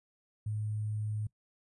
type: tone with sample-and-hold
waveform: sine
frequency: 106.6 Hz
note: G#2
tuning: 46 cents sharp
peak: -32 dBFS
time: 0.46-1.27 s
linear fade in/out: 5 ms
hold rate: 8820 Hz
effects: noise-tail reverb RT60 0.1 s tail -22 dB re dry + resampled to 24000 Hz